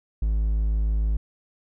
triangle tone, 53.3 Hz, G#1, 46 cents sharp, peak -18 dBFS, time 0.22-1.17 s, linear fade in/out 5 ms, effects none

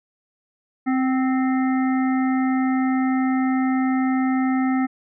harmonic tone with a mistuned harmonic, 261.6 Hz, C4, in tune, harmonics 1 / 3 / 5 / 7 / 8, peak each -18 / -28 / -32 / -35 / -36 dBFS, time 0.86-4.87 s, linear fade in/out 20 ms, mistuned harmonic 3, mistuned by -30 cents, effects none

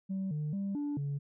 sine tone with pitch steps, 191.9 / 150.7 / 197.7 / 290.5 / 141.9 Hz, G3 / D3 / G3 / D4 / C#3, -37 / +45 / +15 / -19 / +41 cents, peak -30 dBFS, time 0.09-1.19 s, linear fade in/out 20 ms, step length 220 ms, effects tanh soft clip ceiling -30 dBFS

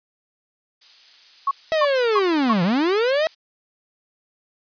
violet noise, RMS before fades -35 dBFS, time 0.81-3.35 s, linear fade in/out 10 ms
sine tone bursts, 1104 Hz, C#6, 7 cents flat, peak -16 dBFS, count 4, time 1.47-2.534 s, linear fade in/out 5 ms, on 41 ms, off 300 ms
45% pulse linear two-way sweep, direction down then up, 651 to 164.81 to 651 Hz, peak -17 dBFS, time 1.72-3.27 s, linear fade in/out 0 ms, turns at 2.63 s
effects resampled to 11025 Hz

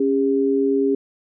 sine tone pair together, 275.2 / 404.3 Hz, C#4 / G#4, -12 / -46 cents, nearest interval perfect fifth, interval 666 cents, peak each -19 / -18 dBFS, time 0-0.95 s, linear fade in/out 5 ms, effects none

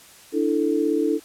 sine chord, D suspended second, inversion none, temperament just, 293.7 / 330.4 / 440.5 Hz, D4 / E4 / A4, 0 / +4 / +2 cents, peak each -23 dBFS, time 0.32-1.2 s, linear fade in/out 50 ms, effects white hiss -48 dBFS RMS until 1.24 s + low-pass 12000 Hz 12 dB/octave

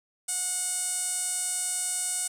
sawtooth tone with band-pass filter, 730 Hz, F#5, 24 cents flat, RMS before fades -30 dBFS, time 0.28-2.28 s, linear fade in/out 10 ms, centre 8600 Hz, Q 6, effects 9-bit

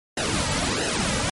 pink noise with flanger, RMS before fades -24 dBFS, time 0.17-1.3 s, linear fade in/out 5 ms, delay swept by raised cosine 0.87 to 2.87 ms, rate 1.5 Hz, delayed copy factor -0.85, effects low-pass 11000 Hz 12 dB/octave + MP3 48 kbps

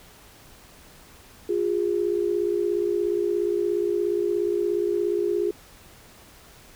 sine tone pair together, 352.2 / 409.2 Hz, F4 / G#4, +15 / -26 cents, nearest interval minor third, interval 259 cents, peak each -24 dBFS, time 1.49-5.51 s, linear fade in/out 5 ms, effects pink hiss -50 dBFS RMS until 6.75 s

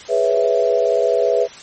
sine chord, C# minor seventh, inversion second, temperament equal, 415.3 / 493.9 / 554.4 / 659.3 Hz, G#4 / B4 / C#5 / E5, 0 / 0 / 0 / 0 cents, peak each -20 / -17 / -22 / -18 dBFS, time 0.08-1.48 s, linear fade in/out 50 ms, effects white hiss -38 dBFS RMS until 1.62 s + MP3 32 kbps

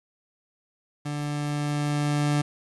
30% pulse tone with level ramp, 146.83 Hz, D3, in tune, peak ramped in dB -26 to -18 dBFS, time 1.05-2.42 s, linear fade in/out 10 ms, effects resampled to 24000 Hz + 9-bit

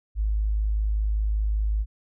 sine tone, 52.6 Hz, G#1, 23 cents sharp, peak -21 dBFS, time 0.15-1.86 s, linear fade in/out 50 ms, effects none

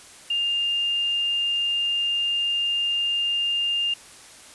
sine tone, 2807 Hz, F7, 8 cents sharp, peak -21 dBFS, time 0.3-3.94 s, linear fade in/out 5 ms, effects white hiss -46 dBFS RMS until 4.54 s + resampled to 24000 Hz

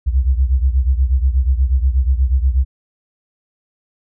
sine beating tone pair, 62.8 / 71.1 Hz, B1 / C#2, +30 / +45 cents, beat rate 8.3 Hz, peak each -13 / -17 dBFS, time 0.06-2.65 s, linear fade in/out 20 ms, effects none

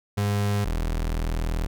35% pulse tone pair in turn, 102.1 / 40.52 Hz, G#2 / E1, -29 / -29 cents, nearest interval octave + major third, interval 1600 cents, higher first, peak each -20 / -22 dBFS, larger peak first, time 0.17-0.65 / 0.65-1.67 s, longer second, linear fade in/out 10 ms, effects none

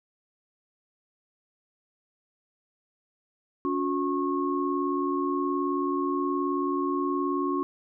sine tone cluster, 282.7 / 361.5 / 1090 Hz, C#4 / F#4 / C#6, +34 / -40 / -29 cents, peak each -28 / -29 / -30 dBFS, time 3.65-7.63 s, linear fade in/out 0 ms, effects none

